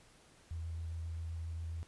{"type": "tone with vibrato", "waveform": "sine", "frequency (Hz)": 82.41, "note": "E2", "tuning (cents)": 0, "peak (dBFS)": -38, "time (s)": [0.51, 1.83], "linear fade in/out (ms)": 0, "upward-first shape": "sine", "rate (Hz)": 7.5, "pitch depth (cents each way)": 14, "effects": ["pink hiss -63 dBFS RMS until 1.87 s", "resampled to 24000 Hz"]}